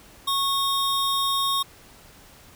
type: tone pair together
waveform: square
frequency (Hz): 1100 / 3700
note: C#6 / A#7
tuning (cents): -14 / -14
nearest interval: octave + major sixth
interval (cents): 2100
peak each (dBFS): -25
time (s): 0.27-1.63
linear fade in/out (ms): 10
effects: pink hiss -50 dBFS RMS until 2.55 s